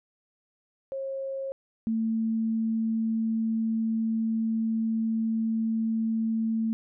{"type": "tone pair in turn", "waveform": "sine", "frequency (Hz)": [540, 223.8], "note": ["C#5", "A3"], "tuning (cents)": [-45, 30], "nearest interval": "octave + minor third", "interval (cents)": 1525, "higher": "first", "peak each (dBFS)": [-30, -24], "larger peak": "second", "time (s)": [[0.92, 1.52], [1.87, 6.73]], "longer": "second", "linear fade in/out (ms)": 0, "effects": []}